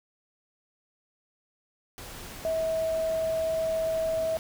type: tone in noise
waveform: sine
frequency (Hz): 646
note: E5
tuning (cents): -35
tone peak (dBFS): -25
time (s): 2.45-4.37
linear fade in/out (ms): 0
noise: pink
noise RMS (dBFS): -42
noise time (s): 1.98-4.39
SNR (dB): +14
effects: none